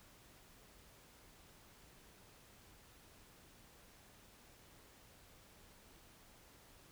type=silence; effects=pink hiss -63 dBFS RMS until 6.91 s

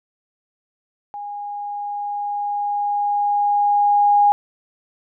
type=tone with level ramp; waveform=sine; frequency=820 Hz; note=G#5; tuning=22 cents flat; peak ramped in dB=-28 to -10 dBFS; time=1.14-4.32 s; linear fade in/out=0 ms; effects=none

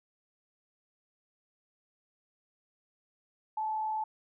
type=tone with frequency modulation; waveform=sine; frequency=868 Hz; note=A5; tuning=24 cents flat; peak=-30 dBFS; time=3.57-4.04 s; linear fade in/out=5 ms; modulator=38.8 Hz; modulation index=0.32; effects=none

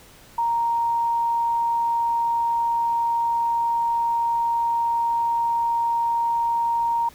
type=tone; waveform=sine; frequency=932.3 Hz; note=A#5; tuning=in tune; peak=-19 dBFS; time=0.38-7.09 s; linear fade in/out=5 ms; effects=pink hiss -49 dBFS RMS until 7.14 s

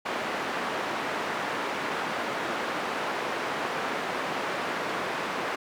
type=band-pass noise; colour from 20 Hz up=white; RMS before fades=-31 dBFS; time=0.05-5.56 s; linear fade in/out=10 ms; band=230 to 1500 Hz; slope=12 dB/octave; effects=none

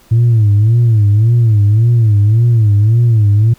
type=tone with vibrato; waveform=sine; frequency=110.3 Hz; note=A2; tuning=5 cents sharp; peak=-4 dBFS; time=0.11-3.54 s; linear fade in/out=10 ms; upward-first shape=sine; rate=1.8 Hz; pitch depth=140 cents each way; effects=tanh soft clip ceiling -4 dBFS + pink hiss -47 dBFS RMS until 3.58 s

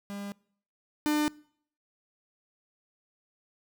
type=tone pair in turn; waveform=45% pulse; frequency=201.2 / 300.1 Hz; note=G3 / D4; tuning=+45 / +38 cents; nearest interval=perfect fifth; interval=693 cents; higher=second; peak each=-36 / -24 dBFS; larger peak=second; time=0.1-0.32 / 1.06-1.28 s; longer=neither; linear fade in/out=0 ms; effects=noise-tail reverb RT60 0.6 s tail -24 dB re dry

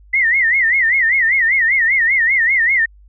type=tone with vibrato; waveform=sine; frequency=1975.5 Hz; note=B6; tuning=in tune; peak=-11 dBFS; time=0.13-2.86 s; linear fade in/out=10 ms; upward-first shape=sine; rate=5.1 Hz; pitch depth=170 cents each way; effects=added 50 Hz sine -42 dBFS peak until 3.08 s

